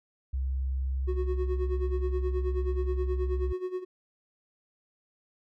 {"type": "tone", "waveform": "sine", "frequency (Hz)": 65.9, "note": "C2", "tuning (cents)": 13, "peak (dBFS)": -27, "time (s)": [0.33, 3.53], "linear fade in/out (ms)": 10}
{"type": "tone with tremolo", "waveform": "triangle", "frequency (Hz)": 367.4, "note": "F#4", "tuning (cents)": -12, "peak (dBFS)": -26, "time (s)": [1.07, 3.85], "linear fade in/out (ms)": 20, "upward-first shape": "sine", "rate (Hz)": 9.4, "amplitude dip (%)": 80}
{"effects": []}